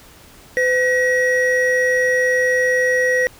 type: tone pair together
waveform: triangle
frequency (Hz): 506 / 1907.8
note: B4 / A#6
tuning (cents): +42 / +40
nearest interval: octave + major seventh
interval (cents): 2298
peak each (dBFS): -15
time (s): 0.57-3.27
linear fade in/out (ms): 0
effects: pink hiss -45 dBFS RMS until 3.39 s